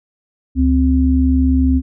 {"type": "tone pair together", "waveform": "sine", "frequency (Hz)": [71.18, 260.2], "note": ["C#2", "C4"], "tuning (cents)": [46, -9], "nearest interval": "octave + minor seventh", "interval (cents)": 2245, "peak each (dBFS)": -13, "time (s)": [0.55, 1.82], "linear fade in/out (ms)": 50, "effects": []}